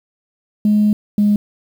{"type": "tone pair in turn", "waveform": "sine", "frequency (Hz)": [210, 207], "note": ["G#3", "G#3"], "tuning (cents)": [19, -5], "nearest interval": "unison", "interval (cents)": 24, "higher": "first", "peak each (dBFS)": -9, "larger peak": "neither", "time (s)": [[0.65, 0.93], [1.18, 1.36]], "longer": "first", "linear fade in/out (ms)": 2, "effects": ["tanh soft clip ceiling -6 dBFS", "7-bit"]}